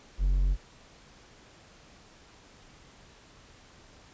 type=tone; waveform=triangle; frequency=46.03 Hz; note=F#1; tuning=8 cents flat; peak=-20 dBFS; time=0.18-0.57 s; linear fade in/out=50 ms; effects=pink hiss -55 dBFS RMS until 4.13 s + resampled to 16000 Hz